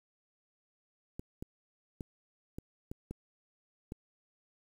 clicks, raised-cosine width 3 ms, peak -27 dBFS, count 7, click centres 1.195 / 1.425 / 2.008 / 2.585 / 2.915 / 3.11 / 3.921 s, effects 9-bit

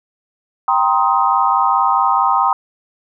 sine chord, C minor seventh, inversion second, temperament just, 784.9 / 941.9 / 1046.5 / 1255.8 Hz, G5 / Bb5 / C6 / Eb6, +2 / +18 / 0 / +16 cents, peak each -17 dBFS, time 0.68-2.53 s, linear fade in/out 2 ms, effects none

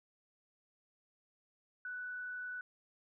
sine tone with frequency modulation, 1486 Hz, F#6, 7 cents sharp, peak -40 dBFS, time 1.85-2.61 s, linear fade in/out 2 ms, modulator 30.9 Hz, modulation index 0.34, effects none

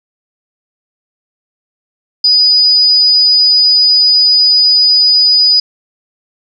sine tone, 4954 Hz, D#8, 8 cents flat, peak -5 dBFS, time 2.24-5.6 s, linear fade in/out 5 ms, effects none

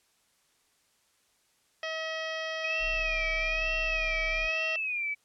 harmonic tone, 640 Hz, D#5, 49 cents sharp, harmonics 1 / 2 / 3 / 4 / 5 / 6 / 7 / 8 / 9, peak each -36 / -42 / -37 / -41 / -41 / -54 / -51 / -47 / -52 dBFS, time 1.83-4.76 s, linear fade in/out 2 ms
sine tone with vibrato, 2493 Hz, D#7, 3 cents sharp, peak -29 dBFS, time 2.63-5.15 s, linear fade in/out 20 ms, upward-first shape sine, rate 1.1 Hz, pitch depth 140 cents each way
triangle tone, 32.41 Hz, C1, 16 cents flat, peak -33 dBFS, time 2.79-4.5 s, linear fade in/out 50 ms
effects white hiss -69 dBFS RMS until 5.24 s + low-pass 10000 Hz 12 dB/octave

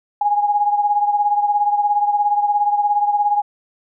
sine beating tone pair, 823 / 840 Hz, G#5 / G#5, -16 / +19 cents, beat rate 17 Hz, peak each -15 / -21 dBFS, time 0.21-3.42 s, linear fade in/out 5 ms, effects none

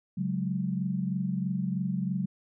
sine chord, C# suspended fourth, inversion none, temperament just, 138.59 / 184.79 / 207.9 Hz, C#3 / F#3 / G#3, 0 / -2 / +2 cents, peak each -34 / -29 / -34 dBFS, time 0.17-2.26 s, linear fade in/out 10 ms, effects none

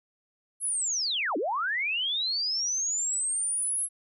sine linear two-way sweep, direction down then up, 11000 to 266.3 to 11000 Hz, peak -26 dBFS, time 0.6-3.89 s, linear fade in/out 50 ms, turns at 1.37 s, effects none

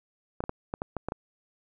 clicks, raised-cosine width 1 ms, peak -17 dBFS, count 8, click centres 0.405 / 0.439 / 0.494 / 0.739 / 0.819 / 0.967 / 1.086 / 1.121 s, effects none

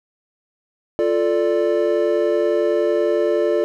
triangle chord, D minor, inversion first, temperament equal, 349.2 / 440 / 587.3 Hz, F4 / A4 / D5, 0 / 0 / 0 cents, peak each -18 dBFS, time 0.99-3.64 s, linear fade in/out 0 ms, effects none

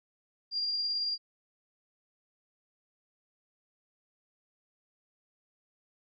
sine tone with tremolo, 4785 Hz, D8, 32 cents sharp, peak -28 dBFS, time 0.51-1.18 s, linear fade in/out 50 ms, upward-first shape sine, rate 18 Hz, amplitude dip 25%, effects none

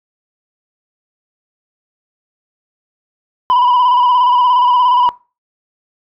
sine tone with vibrato, 987.8 Hz, B5, in tune, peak -5 dBFS, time 3.5-5.09 s, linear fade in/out 0 ms, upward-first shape square, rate 17 Hz, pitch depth 38 cents each way, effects noise-tail reverb RT60 0.3 s tail -22 dB re dry + tanh soft clip ceiling -7 dBFS

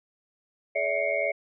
sine tone cluster, 425.7 / 570 / 653 / 2138 / 2246 Hz, G#4 / C#5 / E5 / C7 / C#7, +43 / +48 / -17 / +37 / +22 cents, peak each -36 / -28 / -29 / -31 / -32 dBFS, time 0.75-1.32 s, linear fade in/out 10 ms, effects none

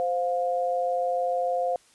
sine tone pair together, 520 / 706.7 Hz, C5 / F5, -11 / +20 cents, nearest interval perfect fourth, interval 531 cents, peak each -26 dBFS, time 0-1.76 s, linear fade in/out 0 ms, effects white hiss -59 dBFS RMS until 1.94 s + resampled to 24000 Hz

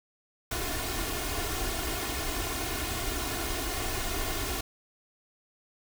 pink noise with comb filter, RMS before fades -32 dBFS, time 0.51-4.61 s, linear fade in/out 5 ms, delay 2.8 ms, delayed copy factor +0.75, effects none

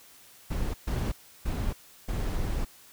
brown noise bursts at uneven times, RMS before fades -29 dBFS, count 4, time 0.5-0.74 / 0.87-1.12 / 1.45-1.73 / 2.08-2.65 s, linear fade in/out 10 ms, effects white hiss -54 dBFS RMS until 2.92 s

